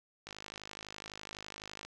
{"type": "click train", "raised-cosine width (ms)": 0.2, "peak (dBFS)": -26, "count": 83, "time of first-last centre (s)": [0.27, 1.85], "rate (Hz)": 51.9, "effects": []}